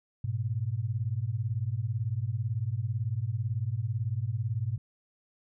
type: beating tone pair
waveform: sine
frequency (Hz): 103.3 / 121.3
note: G#2 / B2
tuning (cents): -9 / -31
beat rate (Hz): 18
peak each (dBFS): -31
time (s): 0.24-4.78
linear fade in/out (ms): 5
effects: none